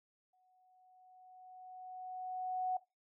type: tone with exponential growth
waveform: sine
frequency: 740 Hz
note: F#5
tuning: in tune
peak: -31 dBFS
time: 0.33-2.77 s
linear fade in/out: 5 ms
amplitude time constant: 530 ms
effects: noise-tail reverb RT60 0.2 s tail -17 dB re dry